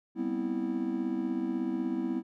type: chord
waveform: triangle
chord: C major seventh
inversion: second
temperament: just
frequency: 196.22 / 245.3 / 261.6 / 327 Hz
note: G3 / B3 / C4 / E4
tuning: +2 / -12 / 0 / -14 cents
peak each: -36 / -32 / -34 / -31 dBFS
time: 0.15-2.23 s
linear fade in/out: 50 ms
effects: none